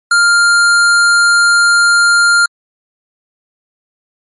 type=tone; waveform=square; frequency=1400 Hz; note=F6; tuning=4 cents sharp; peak=-7 dBFS; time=0.11-2.46 s; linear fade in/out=5 ms; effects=MP3 48 kbps